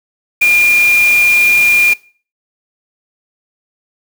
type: tone in noise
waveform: sine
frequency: 2410 Hz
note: D7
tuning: 44 cents sharp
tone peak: -6 dBFS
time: 0.41-1.94 s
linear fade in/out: 10 ms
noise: white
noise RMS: -22 dBFS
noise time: 0.41-1.94 s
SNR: +13 dB
effects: noise-tail reverb RT60 0.4 s tail -21 dB re dry